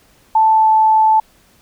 sine tone with pitch glide, 880 to 874.4 Hz, A5 to A5, 0 to -11 cents, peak -8 dBFS, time 0.35-1.2 s, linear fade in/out 5 ms, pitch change -11 cents, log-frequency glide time 0.51-0.7 s, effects pink hiss -52 dBFS RMS until 1.61 s

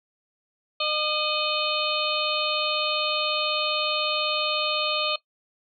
harmonic tone with a mistuned harmonic, 608 Hz, D#5, 40 cents flat, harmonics 1 / 2 / 4 / 5 / 6 / 7, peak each -30 / -30 / -30 / -30 / -30 / -30 dBFS, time 0.8-5.16 s, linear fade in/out 5 ms, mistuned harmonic 4, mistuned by +55 cents, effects noise-tail reverb RT60 0.1 s tail -18 dB re dry

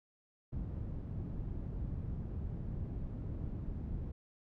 white low-pass noise, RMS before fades -40 dBFS, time 0.52-4.12 s, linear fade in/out 10 ms, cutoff 120 Hz, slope 12 dB/octave, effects none

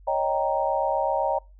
sine chord, Eb dominant seventh, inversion third, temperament equal, 554.4 / 622.3 / 784 / 932.3 Hz, Db5 / Eb5 / G5 / Bb5, 0 / 0 / 0 / 0 cents, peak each -27 dBFS, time 0.07-1.39 s, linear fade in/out 10 ms, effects noise-tail reverb RT60 0.3 s tail -26 dB re dry + added 47 Hz sine -47 dBFS peak until 1.59 s

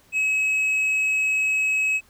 sine tone with tanh clipping, 2563 Hz, E7, 49 cents flat, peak -20 dBFS, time 0.12-2.01 s, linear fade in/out 50 ms, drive 4 dB, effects pink hiss -57 dBFS RMS until 2.09 s

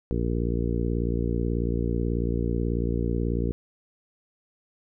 harmonic tone, 58.27 Hz, A#1, in tune, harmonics 1 / 2 / 3 / 4 / 5 / 6 / 7 / 8, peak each -27 / -30 / -32 / -33 / -34 / -35 / -35 / -36 dBFS, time 0.11-3.52 s, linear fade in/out 0 ms, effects none

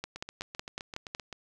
two click trains, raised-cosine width 0.2 ms, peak -18 / -23 dBFS, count 7 / 10, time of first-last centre 0.04-1.149 / 0.16-1.327 s, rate 5.41 / 7.71 Hz, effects none

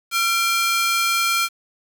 sawtooth ring-modulated tone, 1864.7 Hz, A#6, in tune, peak -11 dBFS, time 0.11-1.49 s, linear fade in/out 50 ms, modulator 502 Hz, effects 7-bit

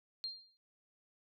sine tone with exponential decay, 4197 Hz, C8, 5 cents sharp, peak -35 dBFS, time 0.24-0.57 s, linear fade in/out 0 ms, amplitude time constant 70 ms, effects none

